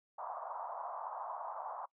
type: band-pass noise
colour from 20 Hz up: white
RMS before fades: -43 dBFS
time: 0.18-1.86 s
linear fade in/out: 10 ms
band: 650 to 1100 Hz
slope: 48 dB/octave
effects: noise-tail reverb RT60 0.1 s tail -23 dB re dry